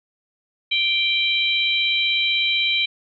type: harmonic tone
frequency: 784 Hz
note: G5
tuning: in tune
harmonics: 3 / 4 / 5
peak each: -21 / -22 / -23 dBFS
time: 0.71-2.86 s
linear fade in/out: 10 ms
effects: none